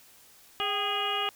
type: harmonic tone with a mistuned harmonic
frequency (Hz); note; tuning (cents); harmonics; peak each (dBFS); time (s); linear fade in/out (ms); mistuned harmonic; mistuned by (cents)
411.2; G#4; -17; 1 / 2 / 3 / 4 / 5 / 6 / 7 / 8; -37 / -34 / -33 / -41 / -41 / -38 / -31 / -38; 0.6-1.29; 0; 2; -77
effects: white hiss -56 dBFS RMS until 1.35 s